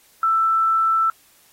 sine tone, 1327 Hz, E6, 11 cents sharp, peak -15 dBFS, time 0.23-1.1 s, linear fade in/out 2 ms, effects white hiss -55 dBFS RMS until 1.52 s + AAC 48 kbps

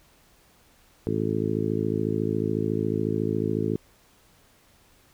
harmonic tone, 54 Hz, A1, 32 cents flat, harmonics 2 / 3 / 4 / 5 / 6 / 7 / 8, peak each -31 / -31 / -31 / -31 / -31 / -31 / -31 dBFS, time 1.07-3.76 s, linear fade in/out 0 ms, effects pink hiss -59 dBFS RMS until 5.13 s

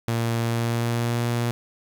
sawtooth tone with pitch glide, 116 to 118.92 Hz, A#2 to A#2, -8 to +35 cents, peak -18 dBFS, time 0.08-1.51 s, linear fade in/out 0 ms, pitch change +43 cents, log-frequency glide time 0.39-1.25 s, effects 8-bit

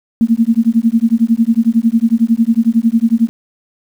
sine tone with tremolo, 229 Hz, A#3, 31 cents flat, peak -5 dBFS, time 0.21-3.29 s, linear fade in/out 0 ms, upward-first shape sine, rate 11 Hz, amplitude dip 100%, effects 7-bit

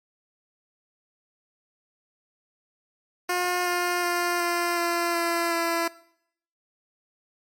10% pulse tone with pitch steps, 357.7 / 354 / 350.3 / 346.7 / 343.1 / 339.6 / 336.1 Hz, F4 / F4 / F4 / F4 / F4 / F4 / E4, +41 / +23 / +5 / -13 / -31 / -48 / +34 cents, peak -15 dBFS, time 3.29-5.88 s, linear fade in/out 5 ms, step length 370 ms, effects noise-tail reverb RT60 0.7 s tail -21 dB re dry + MP3 64 kbps

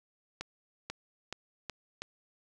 accelerating click train, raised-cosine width 0.2 ms, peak -20 dBFS, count 5, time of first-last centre 0.41-2.02 s, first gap 490 ms, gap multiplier 0.87, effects none

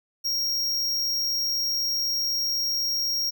square tone, 5588 Hz, F8, in tune, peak -24 dBFS, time 0.24-3.31 s, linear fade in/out 20 ms, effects none

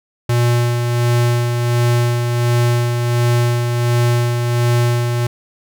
square tone with tremolo, 120 Hz, B2, 49 cents flat, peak -12 dBFS, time 0.29-5.27 s, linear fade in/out 5 ms, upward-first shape sine, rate 1.4 Hz, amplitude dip 40%, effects none

